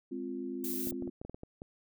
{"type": "chord", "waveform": "sine", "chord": "F minor", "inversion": "first", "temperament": "equal", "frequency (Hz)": [207.7, 261.6, 349.2], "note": ["Ab3", "C4", "F4"], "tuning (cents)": [0, 0, 0], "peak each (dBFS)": [-44, -38, -40], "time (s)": [0.11, 1.1], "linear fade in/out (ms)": 10}
{"type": "noise", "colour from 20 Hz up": "violet", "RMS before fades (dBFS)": -38, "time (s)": [0.64, 0.91], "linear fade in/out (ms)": 2}
{"type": "clicks", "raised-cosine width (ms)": 2, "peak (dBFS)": -30, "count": 10, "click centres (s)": [0.872, 0.923, 1.024, 1.076, 1.215, 1.25, 1.296, 1.345, 1.434, 1.619]}
{"effects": []}